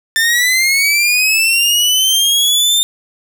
sawtooth linear sweep, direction up, 1782 to 3623 Hz, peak -7 dBFS, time 0.16-2.83 s, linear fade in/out 0 ms, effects none

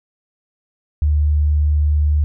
sine tone, 74.6 Hz, D2, 28 cents sharp, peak -12 dBFS, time 1.02-2.24 s, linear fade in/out 0 ms, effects none

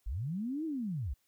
sine linear two-way sweep, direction up then down, 39.6 to 329.6 to 49.96 Hz, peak -33 dBFS, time 0.06-1.14 s, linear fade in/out 10 ms, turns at 0.65 s, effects white hiss -75 dBFS RMS until 1.27 s

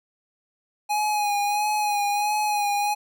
square tone with vibrato, 830.6 Hz, G#5, in tune, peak -22 dBFS, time 0.89-2.95 s, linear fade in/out 20 ms, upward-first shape sine, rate 1.5 Hz, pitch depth 32 cents each way, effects none

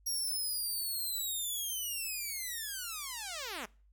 5% pulse linear sweep, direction down, 5650 to 191.5 Hz, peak -27 dBFS, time 0.06-3.66 s, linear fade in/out 10 ms, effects noise-tail reverb RT60 0.4 s tail -24 dB re dry + added 50 Hz sine -61 dBFS peak until 3.92 s

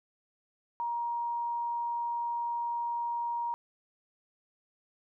sine tone, 944 Hz, A#5, 22 cents sharp, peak -30 dBFS, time 0.8-3.54 s, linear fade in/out 0 ms, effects none

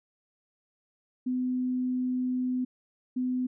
sine tone pair in turn, 252.8 / 252.8 Hz, B3 / B3, +41 / +41 cents, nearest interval unison, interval 0 cents, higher neither, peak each -26 dBFS, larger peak neither, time 1.26-2.65 / 3.16-3.47 s, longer first, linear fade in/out 10 ms, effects none

